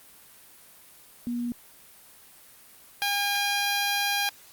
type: tone pair in turn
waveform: sine / 10% pulse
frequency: 240 / 809.2 Hz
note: B3 / G#5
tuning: -49 / -45 cents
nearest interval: octave + major sixth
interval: 2104 cents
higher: second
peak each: -27 / -16 dBFS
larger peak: second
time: 1.27-1.52 / 3.02-4.29 s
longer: second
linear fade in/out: 0 ms
effects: white hiss -52 dBFS RMS until 4.52 s + Opus 32 kbps